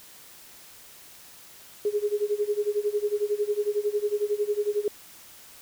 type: tone with tremolo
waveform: sine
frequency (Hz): 415.3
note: G#4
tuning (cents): 0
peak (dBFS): -20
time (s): 1.85-4.88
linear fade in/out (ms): 2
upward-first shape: sine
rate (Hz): 11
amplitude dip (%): 90
effects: white hiss -49 dBFS RMS until 5.61 s